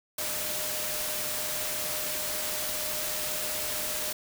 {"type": "tone in noise", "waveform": "sine", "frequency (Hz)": 610, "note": "D#5", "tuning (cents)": -34, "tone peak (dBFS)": -41, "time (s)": [0.18, 4.13], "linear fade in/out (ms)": 5, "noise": "white", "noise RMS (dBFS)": -32, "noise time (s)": [0.18, 4.13], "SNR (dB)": -12, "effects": []}